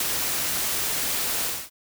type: noise with ADSR envelope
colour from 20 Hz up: white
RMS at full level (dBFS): -24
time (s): 0-1.7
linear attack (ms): 4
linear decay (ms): 21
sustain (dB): -2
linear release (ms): 250
effects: none